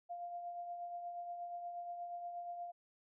sine tone with tremolo, 698.5 Hz, F5, in tune, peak -40 dBFS, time 0.09-2.72 s, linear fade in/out 20 ms, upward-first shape triangle, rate 8.4 Hz, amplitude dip 45%, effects none

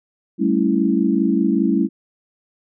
sine chord, A dominant seventh, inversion third, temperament equal with one note detuned, 194.87 / 220 / 277.2 / 329.6 Hz, G3 / A3 / C#4 / E4, -10 / 0 / 0 / 0 cents, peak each -20 dBFS, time 0.38-1.89 s, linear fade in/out 50 ms, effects none

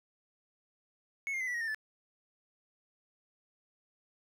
triangle tone with pitch steps, 2200 / 2116 / 2036 / 1958.8 / 1884.5 / 1812.9 / 1744.1 Hz, C#7 / C7 / C7 / B6 / A#6 / A#6 / A6, -14 / +19 / -48 / -15 / +18 / -49 / -16 cents, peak -31 dBFS, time 1.27-1.746 s, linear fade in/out 0 ms, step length 68 ms, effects none

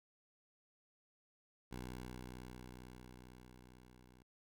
10% pulse tone with level ramp, 62.2 Hz, B1, 13 cents sharp, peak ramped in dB -36 to -54 dBFS, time 1.71-4.23 s, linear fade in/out 10 ms, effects none

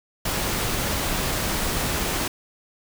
pink noise, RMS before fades -25 dBFS, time 0.25-2.28 s, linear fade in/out 5 ms, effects none

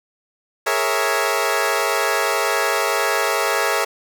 15% pulse chord, A# half-diminished seventh, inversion third, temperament equal, 415.3 / 466.2 / 554.4 / 659.3 Hz, G#4 / A#4 / C#5 / E5, 0 / 0 / 0 / 0 cents, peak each -17 dBFS, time 0.66-3.85 s, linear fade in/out 10 ms, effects none

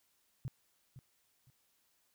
sine tone with echo, 129.4 Hz, C3, 19 cents flat, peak -36 dBFS, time 0.45-0.48 s, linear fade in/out 0 ms, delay 510 ms, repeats 2, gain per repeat -12 dB, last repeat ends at 1.5 s, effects white hiss -75 dBFS RMS until 2.14 s

